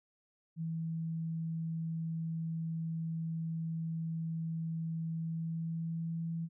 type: tone with pitch glide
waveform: sine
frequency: 163.1 to 165.38 Hz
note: E3 to E3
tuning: -18 to +6 cents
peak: -34 dBFS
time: 0.56-6.49 s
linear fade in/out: 50 ms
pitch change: +24 cents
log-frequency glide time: 5.16-6.26 s
effects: none